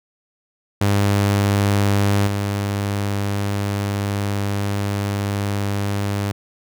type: tone with level steps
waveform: sawtooth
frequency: 100.8 Hz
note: G2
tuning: 49 cents sharp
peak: -11 / -16 dBFS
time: 0.81-6.32 s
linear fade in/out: 5 ms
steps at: 2.27 s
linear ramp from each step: 5 ms
effects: none